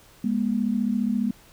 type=tone pair together; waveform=sine; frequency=205.8 / 240.5 Hz; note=G#3 / B3; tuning=-16 / -46 cents; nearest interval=minor third; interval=270 cents; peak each=-24 dBFS; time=0.24-1.31 s; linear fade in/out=5 ms; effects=pink hiss -53 dBFS RMS until 1.52 s